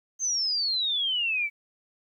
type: exponential sweep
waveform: sine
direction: down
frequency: 6390 to 2260 Hz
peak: -24 dBFS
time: 0.19-1.5 s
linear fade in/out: 50 ms
effects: 11-bit